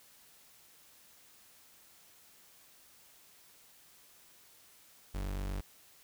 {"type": "tone", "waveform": "40% pulse", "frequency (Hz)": 48.19, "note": "G1", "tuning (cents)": -29, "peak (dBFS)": -34, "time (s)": [5.14, 5.61], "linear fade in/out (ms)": 10, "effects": ["white hiss -61 dBFS RMS until 6.03 s"]}